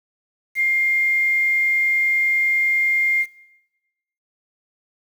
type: tone with quantisation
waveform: sine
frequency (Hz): 2115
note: C7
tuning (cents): +18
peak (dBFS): -16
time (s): 0.55-3.26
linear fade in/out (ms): 50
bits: 7
effects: noise-tail reverb RT60 1.0 s tail -19 dB re dry